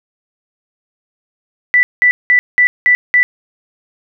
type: tone bursts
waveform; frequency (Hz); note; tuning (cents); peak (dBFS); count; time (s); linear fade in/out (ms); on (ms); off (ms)
sine; 1975.5; B6; 0; -6; 6; 1.74-3.23; 0; 90; 190
effects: none